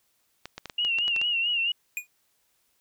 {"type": "clicks", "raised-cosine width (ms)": 0.2, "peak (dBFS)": -19, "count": 9, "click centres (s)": [0.456, 0.58, 0.657, 0.698, 0.849, 0.986, 1.08, 1.163, 1.215]}
{"type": "tone with vibrato", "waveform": "sine", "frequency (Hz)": 2808, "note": "F7", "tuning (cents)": 9, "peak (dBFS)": -23, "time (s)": [0.78, 1.72], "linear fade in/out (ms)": 5, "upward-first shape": "sine", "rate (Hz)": 4.5, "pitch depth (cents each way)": 70}
{"type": "tone with exponential decay", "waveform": "square", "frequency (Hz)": 2454, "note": "D#7", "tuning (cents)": -25, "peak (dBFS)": -25, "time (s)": [1.97, 2.07], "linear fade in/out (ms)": 1, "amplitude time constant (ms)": 21}
{"effects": ["white hiss -70 dBFS RMS until 2.8 s"]}